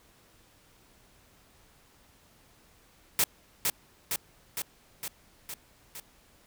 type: noise with echo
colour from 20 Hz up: white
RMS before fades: -24 dBFS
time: 3.19-3.24 s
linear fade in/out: 2 ms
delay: 460 ms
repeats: 6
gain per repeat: -3 dB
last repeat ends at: 6 s
effects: pink hiss -61 dBFS RMS until 6.46 s